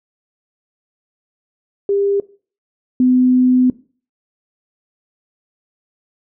sine tone pair in turn, 400 / 253 Hz, G4 / B3, +35 / +42 cents, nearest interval minor sixth, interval 793 cents, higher first, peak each -13 / -9 dBFS, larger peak second, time 1.89-2.2 / 3-3.7 s, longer second, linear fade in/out 2 ms, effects noise-tail reverb RT60 0.4 s tail -19 dB re dry

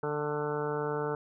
harmonic tone with a mistuned harmonic, 148.4 Hz, D3, 18 cents sharp, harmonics 1 / 2 / 3 / 4 / 5 / 6 / 7 / 8 / 9 / 10, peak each -38 / -41 / -32 / -41 / -45 / -39 / -46 / -45 / -41 / -44 dBFS, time 0.03-1.15 s, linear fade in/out 2 ms, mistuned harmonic 7, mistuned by +49 cents, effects none

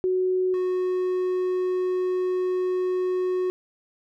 sine / triangle tone pair in turn, 370 / 366.8 Hz, F#4 / F#4, 0 / -15 cents, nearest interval unison, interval 15 cents, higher first, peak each -20 dBFS, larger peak neither, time 0.04-0.54 / 0.54-3.5 s, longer second, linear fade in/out 0 ms, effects none

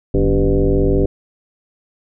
sine tone with frequency modulation, 180 Hz, F#3, 47 cents flat, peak -11 dBFS, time 0.14-1.06 s, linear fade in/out 5 ms, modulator 105 Hz, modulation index 2.9, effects none

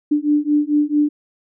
sine beating tone pair, 293.7 / 298.2 Hz, D4 / D4, 0 / +27 cents, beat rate 4.5 Hz, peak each -17 dBFS, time 0.11-1.09 s, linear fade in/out 10 ms, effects none

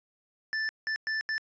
square tone bursts at uneven times, 1760 Hz, A6, in tune, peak -29 dBFS, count 4, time 0.53-0.69 / 0.87-0.96 / 1.07-1.21 / 1.29-1.38 s, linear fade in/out 0 ms, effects resampled to 16000 Hz

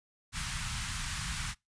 pink band-stop noise, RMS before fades -36 dBFS, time 0.32-1.55 s, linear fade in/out 50 ms, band 170 to 1100 Hz, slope 24 dB/octave, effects noise-tail reverb RT60 0.2 s tail -24 dB re dry + resampled to 22050 Hz

